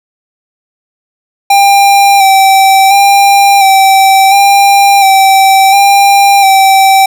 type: tone with vibrato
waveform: square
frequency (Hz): 786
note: G5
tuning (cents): +4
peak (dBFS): -3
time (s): 1.5-7.06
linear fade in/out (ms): 5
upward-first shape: square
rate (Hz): 0.71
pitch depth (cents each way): 24
effects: none